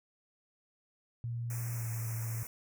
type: tone with pitch glide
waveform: sine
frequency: 118 to 114.11 Hz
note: A#2 to A#2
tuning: +22 to -36 cents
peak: -34 dBFS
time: 1.24-2.43 s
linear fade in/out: 0 ms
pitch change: -58 cents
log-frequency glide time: 1.73-1.87 s
type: band-stop noise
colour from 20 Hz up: white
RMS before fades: -45 dBFS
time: 1.5-2.47 s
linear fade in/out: 2 ms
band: 2500 to 5400 Hz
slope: 96 dB/octave
effects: none